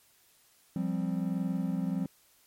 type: chord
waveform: triangle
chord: F suspended second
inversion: none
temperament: equal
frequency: 174.61 / 196 / 261.6 Hz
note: F3 / G3 / C4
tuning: 0 / 0 / 0 cents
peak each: -30 / -31 / -33 dBFS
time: 0.76-2.06 s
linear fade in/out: 2 ms
effects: white hiss -64 dBFS RMS until 2.46 s + MP3 64 kbps

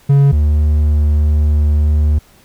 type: tone pair in turn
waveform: triangle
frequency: 140 / 74.87 Hz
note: C#3 / D2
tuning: +18 / +34 cents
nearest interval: major seventh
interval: 1084 cents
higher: first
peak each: -4 / -7 dBFS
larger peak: first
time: 0.09-0.32 / 0.32-2.19 s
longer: second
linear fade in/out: 10 ms
effects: pink hiss -48 dBFS RMS until 2.44 s

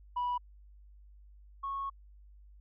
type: tone pair in turn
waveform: sine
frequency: 980 / 1100 Hz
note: B5 / C#6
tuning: -14 / -14 cents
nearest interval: major second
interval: 200 cents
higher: second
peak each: -28 / -33 dBFS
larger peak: first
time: 0.16-0.38 / 1.63-1.9 s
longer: second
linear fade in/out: 10 ms
effects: tanh soft clip ceiling -28 dBFS + added 50 Hz sine -53 dBFS peak until 2.6 s

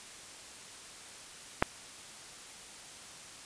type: clicks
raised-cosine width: 0.5 ms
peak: -28 / -8 dBFS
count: 2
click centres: 1.622 / 1.625 s
effects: white hiss -49 dBFS RMS until 3.45 s + resampled to 22050 Hz

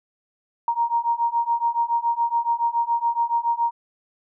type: beating tone pair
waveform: sine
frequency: 932.3 / 939.4 Hz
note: A#5 / A#5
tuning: 0 / +13 cents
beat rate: 7.1 Hz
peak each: -23 / -22 dBFS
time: 0.68-3.71 s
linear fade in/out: 2 ms
effects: none

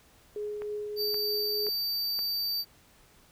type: tone with tremolo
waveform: sine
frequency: 418.2 Hz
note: G#4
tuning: 12 cents sharp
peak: -31 dBFS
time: 0.36-1.69 s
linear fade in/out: 2 ms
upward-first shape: triangle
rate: 3.3 Hz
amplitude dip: 30%
type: click train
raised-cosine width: 0.5 ms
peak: -28 dBFS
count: 4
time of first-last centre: 0.62-2.191 s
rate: 1.91 Hz
type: tone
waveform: square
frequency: 4633 Hz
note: D8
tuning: 24 cents flat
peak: -29 dBFS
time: 0.96-2.65 s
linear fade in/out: 50 ms
effects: pink hiss -60 dBFS RMS until 3.31 s

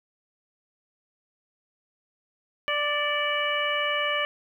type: harmonic tone with a mistuned harmonic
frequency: 588 Hz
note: D5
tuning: 2 cents sharp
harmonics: 1 / 2 / 3 / 4 / 5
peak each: -30 / -30 / -30 / -30 / -30 dBFS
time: 2.68-4.25 s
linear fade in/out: 0 ms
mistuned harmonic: 4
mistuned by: -33 cents
effects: 10-bit

